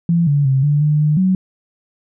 sine tone with pitch steps, 169.4 / 143.6 / 133.8 / 146.5 / 150.1 / 151 / 187.1 Hz, E3 / D3 / C3 / D3 / D3 / D3 / F#3, +48 / -39 / +39 / -4 / +38 / +48 / +20 cents, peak -11 dBFS, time 0.09-1.35 s, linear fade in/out 2 ms, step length 180 ms, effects none

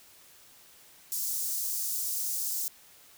white high-pass noise, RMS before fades -32 dBFS, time 1.12-2.68 s, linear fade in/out 0 ms, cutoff 5500 Hz, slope 24 dB/octave, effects white hiss -56 dBFS RMS until 3.17 s

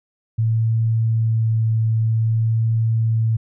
sine tone with vibrato, 112.3 Hz, A2, 36 cents sharp, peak -15 dBFS, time 0.38-3.37 s, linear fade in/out 10 ms, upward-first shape sine, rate 0.53 Hz, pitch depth 10 cents each way, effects none

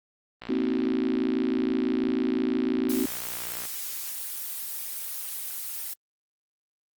click train, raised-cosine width 0.3 ms, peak -22 dBFS, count 195, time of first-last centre 0.42-3.653 s, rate 60 Hz
sine chord, C half-diminished seventh, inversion third, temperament just, 235.5 / 261.6 / 314 / 376.7 Hz, Bb3 / C4 / Eb4 / Gb4, +18 / 0 / +16 / +31 cents, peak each -30 / -26 / -30 / -30 dBFS, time 0.49-3.06 s, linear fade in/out 5 ms
blue noise, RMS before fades -34 dBFS, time 2.89-5.94 s, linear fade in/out 10 ms
effects Opus 24 kbps

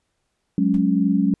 sine chord, F# suspended second, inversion none, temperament equal, 185 / 207.7 / 277.2 Hz, F#3 / G#3 / C#4, 0 / 0 / 0 cents, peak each -20 dBFS, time 0.58-1.34 s, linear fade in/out 2 ms
brown noise with exponential decay, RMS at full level -28 dBFS, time 0.74-0.85 s, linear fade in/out 1 ms, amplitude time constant 22 ms
effects pink hiss -73 dBFS RMS until 1.4 s + resampled to 24000 Hz

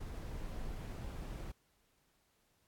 brown noise, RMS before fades -43 dBFS, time 0-1.52 s, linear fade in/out 10 ms, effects pink hiss -75 dBFS RMS until 2.67 s + AAC 64 kbps

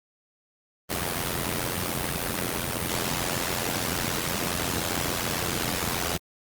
pink noise with amplitude modulation, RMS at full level -24 dBFS, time 0.89-6.18 s, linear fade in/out 20 ms, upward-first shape sine, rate 86.9 Hz, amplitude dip 80%, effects high-pass 80 Hz 12 dB/octave + Opus 32 kbps

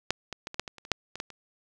clicks, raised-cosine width 0.2 ms, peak -7 / -18 / -18 / -22 / -10 / -20 / -29 / -27 / -6 / -21 / -15 / -28 dBFS, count 12, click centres 0.106 / 0.327 / 0.471 / 0.544 / 0.596 / 0.678 / 0.783 / 0.851 / 0.917 / 1.156 / 1.201 / 1.303 s, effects none

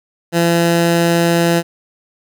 15% pulse tone, 169.6 Hz, E3, 50 cents sharp, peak -5 dBFS, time 0.32-1.63 s, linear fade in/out 50 ms, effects none

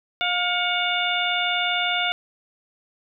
harmonic tone with a mistuned harmonic, 711 Hz, F5, 31 cents sharp, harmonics 1 / 2 / 3 / 4 / 5, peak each -27 / -27 / -27 / -27 / -27 dBFS, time 0.21-2.12 s, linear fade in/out 0 ms, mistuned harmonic 3, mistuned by +74 cents, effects none

